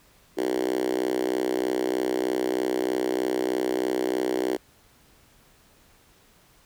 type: tone with high-pass filter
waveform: 5% pulse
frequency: 63.2 Hz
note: B1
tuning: 41 cents sharp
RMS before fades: -26 dBFS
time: 0.37-4.57 s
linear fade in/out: 10 ms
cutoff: 350 Hz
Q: 5.3
effects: pink hiss -58 dBFS RMS until 6.65 s